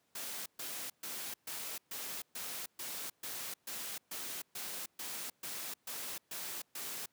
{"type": "noise bursts", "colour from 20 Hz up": "white", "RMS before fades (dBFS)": -42, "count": 16, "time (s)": [0.15, 7.06], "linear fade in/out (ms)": 5, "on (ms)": 310, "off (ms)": 130, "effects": ["pink hiss -75 dBFS RMS until 7.12 s", "high-pass 150 Hz 12 dB/octave"]}